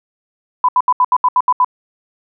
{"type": "tone bursts", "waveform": "sine", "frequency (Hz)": 1000, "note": "B5", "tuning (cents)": 21, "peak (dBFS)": -8, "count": 9, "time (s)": [0.64, 1.646], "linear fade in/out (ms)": 2, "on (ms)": 46, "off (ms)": 74, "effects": []}